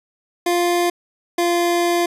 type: tone pair in turn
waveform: 25% pulse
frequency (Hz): 349.2 / 346.2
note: F4 / F4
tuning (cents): 0 / -15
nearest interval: unison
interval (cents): 15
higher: first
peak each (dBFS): -12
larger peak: neither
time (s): 0.46-0.9 / 1.38-2.06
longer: second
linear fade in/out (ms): 5
effects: resampled to 32000 Hz